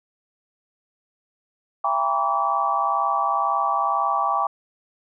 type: tone cluster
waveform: sine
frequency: 671 / 797 / 941 / 1003 / 1147 Hz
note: E5 / G5 / A#5 / B5 / D6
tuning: +31 / +28 / +16 / +26 / -41 cents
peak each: -29 / -24 / -29 / -30 / -22 dBFS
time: 1.84-4.47 s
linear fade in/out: 5 ms
effects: none